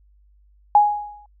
sine tone with exponential decay, 830.6 Hz, G#5, in tune, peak -7 dBFS, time 0.75-1.26 s, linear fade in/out 2 ms, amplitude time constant 110 ms, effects added 50 Hz sine -52 dBFS peak until 1.4 s

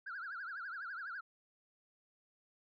sine tone with vibrato, 1480 Hz, F#6, in tune, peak -40 dBFS, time 0.06-1.21 s, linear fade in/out 10 ms, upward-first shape triangle, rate 12 Hz, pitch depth 220 cents each way, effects tanh soft clip ceiling -38 dBFS

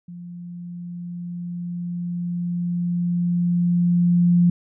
sine tone with level ramp, 174.61 Hz, F3, in tune, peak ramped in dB -34 to -12 dBFS, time 0.08-4.5 s, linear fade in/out 5 ms, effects none

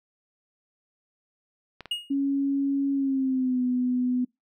clicks, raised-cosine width 0.3 ms, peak -23 dBFS, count 2, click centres 1.807 / 1.857 s
triangle tone with exponential decay, 2867 Hz, F7, 45 cents sharp, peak -21 dBFS, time 1.91-2.14 s, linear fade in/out 5 ms, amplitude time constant 48 ms
sine tone with pitch glide, 277.2 to 249.8 Hz, C#4 to B3, 0 to +20 cents, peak -22 dBFS, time 2.1-4.25 s, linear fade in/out 10 ms, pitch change -180 cents, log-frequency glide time 2.93-3.62 s
effects noise-tail reverb RT60 0.2 s tail -26 dB re dry

